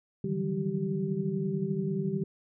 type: tone cluster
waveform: sine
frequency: 146.6 / 160.2 / 184 / 195.5 / 387.5 Hz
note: D3 / E3 / F#3 / G3 / G4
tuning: -3 / -49 / -9 / -4 / -20 cents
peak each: -36 / -34 / -38 / -32 / -34 dBFS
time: 0.24-2.24 s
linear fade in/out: 5 ms
effects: none